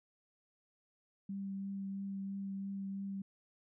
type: tone with vibrato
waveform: sine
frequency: 196 Hz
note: G3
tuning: in tune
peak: -38 dBFS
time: 1.29-3.22 s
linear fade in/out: 5 ms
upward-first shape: triangle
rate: 3 Hz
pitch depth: 13 cents each way
effects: none